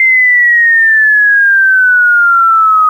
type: exponential sweep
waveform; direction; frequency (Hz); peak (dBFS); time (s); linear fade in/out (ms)
sine; down; 2093 to 1250; -4; 0-2.89; 2
effects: 7-bit